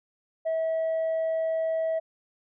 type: tone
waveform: sine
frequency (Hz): 647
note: E5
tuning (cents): -32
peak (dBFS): -22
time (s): 0.45-2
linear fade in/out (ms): 20
effects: tanh soft clip ceiling -23 dBFS